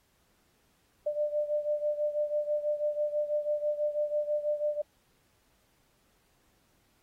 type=beating tone pair; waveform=sine; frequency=594 / 600.1 Hz; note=D5 / D5; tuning=+20 / +37 cents; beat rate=6.1 Hz; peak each=-29 / -33 dBFS; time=1.06-4.82 s; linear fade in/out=10 ms; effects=pink hiss -70 dBFS RMS until 7.02 s + AAC 48 kbps